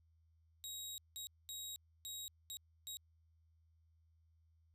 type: tone bursts at uneven times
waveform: 20% pulse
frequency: 3805 Hz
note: A#7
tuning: 35 cents sharp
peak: -39 dBFS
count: 6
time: 0.64-0.98 / 1.16-1.27 / 1.49-1.76 / 2.05-2.28 / 2.5-2.57 / 2.87-2.97 s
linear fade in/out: 0 ms
effects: added 81 Hz sine -69 dBFS peak until 4.74 s